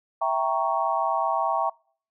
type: chord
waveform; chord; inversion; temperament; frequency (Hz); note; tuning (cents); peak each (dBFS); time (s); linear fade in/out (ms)
sine; E diminished seventh; none; equal; 659.3 / 784 / 932.3 / 1108.7; E5 / G5 / Bb5 / Db6; 0 / 0 / 0 / 0; -27; 0.21-1.7; 10
effects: noise-tail reverb RT60 0.5 s tail -26 dB re dry